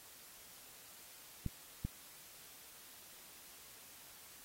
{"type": "clicks", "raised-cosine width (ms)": 5, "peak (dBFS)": -25, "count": 2, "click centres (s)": [1.463, 1.85], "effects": ["white hiss -57 dBFS RMS until 4.44 s", "AAC 48 kbps"]}